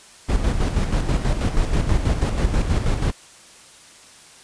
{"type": "noise with tremolo", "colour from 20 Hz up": "brown", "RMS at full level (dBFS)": -18, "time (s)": [0.28, 3.12], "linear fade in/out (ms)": 20, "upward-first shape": "square", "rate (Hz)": 6.2, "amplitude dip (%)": 50, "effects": ["white hiss -46 dBFS RMS until 4.43 s", "resampled to 22050 Hz"]}